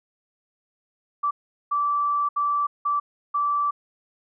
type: tone bursts at uneven times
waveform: sine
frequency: 1162 Hz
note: D6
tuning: 19 cents flat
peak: -20 dBFS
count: 5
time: 1.23-1.31 / 1.71-2.29 / 2.36-2.67 / 2.85-3 / 3.34-3.71 s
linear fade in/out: 10 ms
effects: none